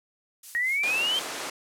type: noise with tremolo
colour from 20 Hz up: violet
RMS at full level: -36 dBFS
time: 0.43-1.27 s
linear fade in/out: 5 ms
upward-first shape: sine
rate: 4.3 Hz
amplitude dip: 65%
type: exponential sweep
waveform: sine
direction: up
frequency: 1864.7 to 3180 Hz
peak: -23 dBFS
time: 0.55-1.19 s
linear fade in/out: 0 ms
type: high-pass noise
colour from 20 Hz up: pink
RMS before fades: -34 dBFS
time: 0.83-1.5 s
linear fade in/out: 5 ms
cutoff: 420 Hz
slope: 12 dB/octave
effects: low-pass 10000 Hz 12 dB/octave